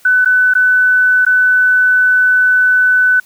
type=tone with dropouts; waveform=sine; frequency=1500 Hz; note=F#6; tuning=23 cents sharp; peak=-7 dBFS; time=0.05-3.2 s; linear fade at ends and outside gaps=5 ms; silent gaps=0.248-0.257 / 0.538-0.551 / 1.251-1.264 s; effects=white hiss -47 dBFS RMS until 3.25 s